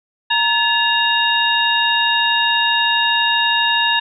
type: harmonic tone with a mistuned harmonic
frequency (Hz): 932.3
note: A#5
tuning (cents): 0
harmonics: 1 / 2 / 3 / 4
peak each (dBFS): -19 / -19 / -19 / -19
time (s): 0.3-4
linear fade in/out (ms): 10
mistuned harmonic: 2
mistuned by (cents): -140
effects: none